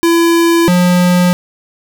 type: tone pair in turn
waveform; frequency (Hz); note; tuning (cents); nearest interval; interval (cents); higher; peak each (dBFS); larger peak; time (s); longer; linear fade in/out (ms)
square; 336.5 / 178.58; E4 / F3; +36 / +39; major seventh; 1097; first; -8; neither; 0.03-0.68 / 0.68-1.33; neither; 0
effects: none